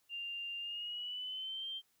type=tone with pitch glide; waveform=sine; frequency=2793 to 3153 Hz; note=F7 to G7; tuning=-1 to +9 cents; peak=-39 dBFS; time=0.09-1.82 s; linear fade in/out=50 ms; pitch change=+210 cents; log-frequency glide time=0.59-1.67 s; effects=white hiss -75 dBFS RMS until 2 s